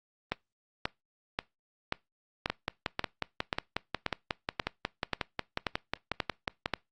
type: two click trains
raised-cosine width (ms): 0.3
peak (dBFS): -12 / -13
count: 13 / 24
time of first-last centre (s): 0.32-6.737 / 2.5-6.659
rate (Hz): 1.87 / 5.53
effects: noise-tail reverb RT60 0.2 s tail -23 dB re dry + Opus 24 kbps